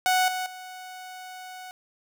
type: tone with level steps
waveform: sawtooth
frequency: 740 Hz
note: F#5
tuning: in tune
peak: -16 / -24 / -35 dBFS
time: 0.06-1.71 s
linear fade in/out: 0 ms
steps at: 0.28 / 0.46 s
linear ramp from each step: 2 ms
effects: none